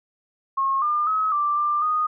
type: tone with pitch steps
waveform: sine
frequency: 1083 / 1203 / 1279 / 1177 / 1188 / 1237 Hz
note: C#6 / D6 / D#6 / D6 / D6 / D#6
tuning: -41 / +41 / +47 / +3 / +20 / -10 cents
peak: -19 dBFS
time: 0.57-2.07 s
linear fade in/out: 10 ms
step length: 250 ms
effects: none